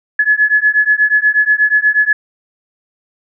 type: beating tone pair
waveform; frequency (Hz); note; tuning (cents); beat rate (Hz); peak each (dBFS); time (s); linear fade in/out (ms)
sine; 1701 / 1709.3; G#6 / G#6; +41 / +49; 8.3; -12; 0.19-2.13; 5
effects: none